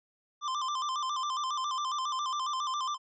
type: tone with vibrato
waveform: square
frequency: 1108.7 Hz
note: C#6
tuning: in tune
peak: -31 dBFS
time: 0.41-2.98 s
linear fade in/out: 50 ms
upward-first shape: square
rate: 7.3 Hz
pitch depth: 110 cents each way
effects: resampled to 16000 Hz